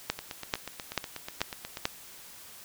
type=two click trains; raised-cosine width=0.2 ms; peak=-19 / -9 dBFS; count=14 / 5; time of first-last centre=0.19-1.772 / 0.1-1.854 s; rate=8.22 / 2.28 Hz; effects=white hiss -49 dBFS RMS until 2.64 s